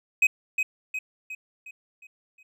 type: tone with echo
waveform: triangle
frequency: 2526 Hz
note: D#7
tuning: 26 cents sharp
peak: -14 dBFS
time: 0.22-0.27 s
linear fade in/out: 5 ms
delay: 360 ms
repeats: 6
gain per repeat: -6 dB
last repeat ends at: 2.43 s
effects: none